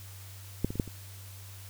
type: clicks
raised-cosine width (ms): 3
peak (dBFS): -13 / -23 / -26 / -13 / -30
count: 5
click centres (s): 0.646 / 0.705 / 0.756 / 0.798 / 0.877
effects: added 97 Hz sine -45 dBFS peak until 1.69 s + white hiss -51 dBFS RMS until 1.69 s